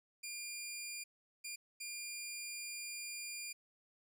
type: tone bursts at uneven times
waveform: 15% pulse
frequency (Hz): 2400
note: D7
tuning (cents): +37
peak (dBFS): -36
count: 3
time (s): 0.23-1.04 / 1.44-1.56 / 1.8-3.53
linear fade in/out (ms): 10
effects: none